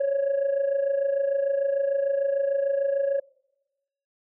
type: tone with amplitude modulation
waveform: sine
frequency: 554.4 Hz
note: C#5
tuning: in tune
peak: -17 dBFS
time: 0-3.2 s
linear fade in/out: 10 ms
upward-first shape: sine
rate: 26.7 Hz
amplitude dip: 65%
effects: noise-tail reverb RT60 1.0 s tail -26 dB re dry + tanh soft clip ceiling -18 dBFS